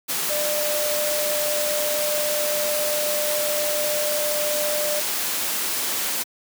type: tone in noise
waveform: sine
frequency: 597 Hz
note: D5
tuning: 28 cents sharp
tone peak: -24 dBFS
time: 0.29-5.01 s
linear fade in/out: 20 ms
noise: white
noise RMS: -25 dBFS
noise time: 0.08-6.24 s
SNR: -2 dB
effects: high-pass 200 Hz 12 dB/octave